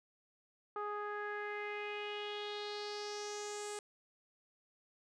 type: tone with low-pass filter sweep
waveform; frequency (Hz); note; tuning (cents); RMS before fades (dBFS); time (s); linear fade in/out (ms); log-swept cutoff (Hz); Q
sawtooth; 415.3; G#4; 0; -42; 0.76-3.79; 2; 1200 to 8400; 4
effects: none